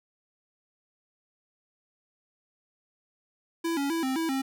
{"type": "tone with pitch steps", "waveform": "square", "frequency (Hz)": [332.8, 280.1, 330.5, 262.4, 327, 267.5], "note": ["E4", "C#4", "E4", "C4", "E4", "C4"], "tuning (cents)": [17, 18, 5, 5, -14, 38], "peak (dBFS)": -27, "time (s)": [3.64, 4.42], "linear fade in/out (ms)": 10, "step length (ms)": 130, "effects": []}